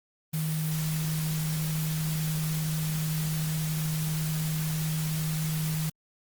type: tone in noise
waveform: sine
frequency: 156.7 Hz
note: D#3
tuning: 13 cents sharp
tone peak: -27 dBFS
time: 0.33-5.9 s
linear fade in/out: 10 ms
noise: white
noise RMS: -37 dBFS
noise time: 0.33-5.9 s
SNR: +7 dB
effects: Opus 32 kbps